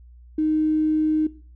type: tone with tanh clipping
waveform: triangle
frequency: 310 Hz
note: D#4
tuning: 6 cents flat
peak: -18 dBFS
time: 0.38-1.27 s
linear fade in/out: 5 ms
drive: 3 dB
effects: noise-tail reverb RT60 0.4 s tail -18 dB re dry + added 60 Hz sine -44 dBFS peak until 1.55 s